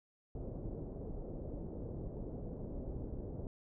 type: low-pass noise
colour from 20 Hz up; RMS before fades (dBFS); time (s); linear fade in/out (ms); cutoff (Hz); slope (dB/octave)
pink; -43; 0.35-3.47; 2; 550; 24
effects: none